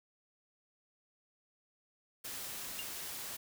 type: noise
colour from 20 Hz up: white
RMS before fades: -43 dBFS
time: 2.24-3.37 s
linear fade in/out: 10 ms
type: tone with exponential decay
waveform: triangle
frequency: 2794 Hz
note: F7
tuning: in tune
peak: -34 dBFS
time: 2.79-2.89 s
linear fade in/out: 0 ms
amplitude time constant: 20 ms
effects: none